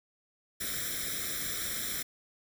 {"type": "noise with comb filter", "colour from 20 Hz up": "white", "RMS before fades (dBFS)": -35, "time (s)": [0.6, 2.03], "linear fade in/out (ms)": 10, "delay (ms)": 0.54, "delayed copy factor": 1, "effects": []}